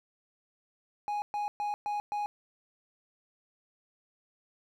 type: tone bursts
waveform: triangle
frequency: 829 Hz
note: G#5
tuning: 3 cents flat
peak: -28 dBFS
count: 5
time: 1.08-2.26 s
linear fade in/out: 0 ms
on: 140 ms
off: 120 ms
effects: none